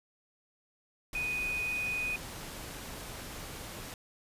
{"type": "tone in noise", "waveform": "sine", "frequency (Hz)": 2486, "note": "D#7", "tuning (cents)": -2, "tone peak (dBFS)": -31, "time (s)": [1.15, 2.16], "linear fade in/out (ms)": 2, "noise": "pink", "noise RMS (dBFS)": -43, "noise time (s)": [1.13, 3.94], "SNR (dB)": 9, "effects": ["resampled to 32000 Hz"]}